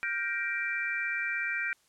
sine chord, G minor seventh, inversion third, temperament just, 1411.2 / 1568 / 1881.6 / 2352 Hz, F6 / G6 / Bb6 / D7, +18 / 0 / +16 / +2 cents, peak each -38 / -34 / -36 / -33 dBFS, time 0.03-1.73 s, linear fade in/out 0 ms, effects white hiss -67 dBFS RMS until 1.88 s + low-pass 10000 Hz 12 dB/octave

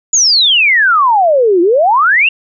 sine exponential two-way sweep, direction down then up, 7000 to 333.3 to 2853 Hz, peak -6 dBFS, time 0.13-2.29 s, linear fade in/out 5 ms, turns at 1.61 s, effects none

